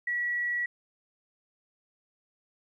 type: tone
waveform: sine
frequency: 1933 Hz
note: B6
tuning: 38 cents flat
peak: -27 dBFS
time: 0.07-0.66 s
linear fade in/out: 5 ms
effects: 11-bit